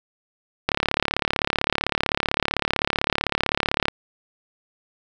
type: click train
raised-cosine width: 0.3 ms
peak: -3 dBFS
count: 115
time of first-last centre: 0.69-3.883 s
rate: 35.7 Hz
effects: none